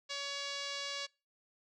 5% pulse tone with low-pass filter, 563 Hz, C#5, 27 cents sharp, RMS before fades -40 dBFS, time 0.09-1.07 s, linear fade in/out 20 ms, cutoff 4800 Hz, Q 1.5, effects noise-tail reverb RT60 0.3 s tail -25 dB re dry

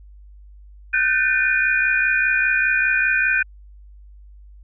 sine tone cluster, 1481 / 1546 / 1785 / 2448 Hz, F#6 / G6 / A6 / D#7, +1 / -24 / +24 / -29 cents, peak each -24 / -19 / -26 / -20 dBFS, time 0.93-3.43 s, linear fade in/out 10 ms, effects added 50 Hz sine -41 dBFS peak until 4.63 s

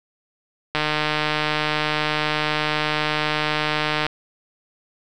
click train, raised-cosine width 0.3 ms, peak -5 dBFS, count 505, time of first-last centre 0.75-4.066 s, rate 152 Hz, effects none

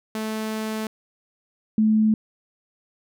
sawtooth / sine tone pair in turn, 218.2 / 216.9 Hz, A3 / A3, -14 / -25 cents, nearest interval unison, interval 11 cents, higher first, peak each -22 / -15 dBFS, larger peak second, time 0.15-0.87 / 1.78-2.14 s, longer first, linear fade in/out 2 ms, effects none

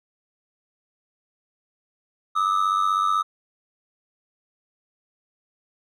triangle ring-modulated tone, 1244.5 Hz, D#6, in tune, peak -14 dBFS, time 2.35-3.23 s, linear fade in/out 20 ms, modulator 48 Hz, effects none

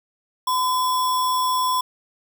sine tone with sample-and-hold, 1016 Hz, B5, 49 cents sharp, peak -18 dBFS, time 0.47-1.81 s, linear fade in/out 5 ms, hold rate 4410 Hz, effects none

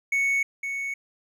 triangle tone with echo, 2217 Hz, C#7, in tune, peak -19 dBFS, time 0.12-0.43 s, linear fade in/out 5 ms, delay 510 ms, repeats 1, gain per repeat -7 dB, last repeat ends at 0.94 s, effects none

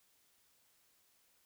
silence, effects white hiss -72 dBFS RMS until 1.45 s

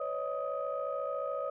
sine tone cluster, 508 / 562 / 631 / 1256 Hz, B4 / C#5 / D#5 / D#6, +49 / +24 / +24 / +16 cents, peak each -39 / -35 / -39 / -38 dBFS, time 0-1.5 s, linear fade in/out 5 ms, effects tanh soft clip ceiling -23 dBFS

